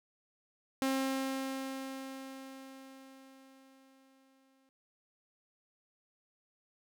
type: tone with exponential decay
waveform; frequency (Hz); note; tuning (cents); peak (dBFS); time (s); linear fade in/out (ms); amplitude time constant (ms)
sawtooth; 266.9; C4; +35; -25; 0.82-4.69; 0; 840
effects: none